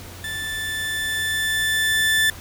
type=tone with level ramp; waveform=30% pulse; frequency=1760 Hz; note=A6; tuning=in tune; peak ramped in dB=-25 to -13 dBFS; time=0.24-2.3 s; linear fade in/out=2 ms; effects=added 89 Hz sine -40 dBFS peak until 2.4 s + pink hiss -40 dBFS RMS until 2.4 s